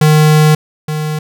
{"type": "tone pair in turn", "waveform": "square", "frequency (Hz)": [153.4, 153.4], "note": ["D#3", "D#3"], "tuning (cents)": [-24, -24], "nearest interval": "unison", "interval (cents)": 0, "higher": "neither", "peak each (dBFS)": [-6, -16], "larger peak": "first", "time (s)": [[0.01, 0.55], [0.88, 1.19]], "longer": "first", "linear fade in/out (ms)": 5, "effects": []}